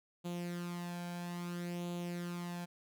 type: tone with flanger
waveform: sawtooth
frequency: 174.61 Hz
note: F3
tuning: in tune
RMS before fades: -41 dBFS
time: 0.24-2.66 s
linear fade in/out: 20 ms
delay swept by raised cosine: 0.28 to 1.28 ms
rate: 0.6 Hz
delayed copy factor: +0.6
effects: none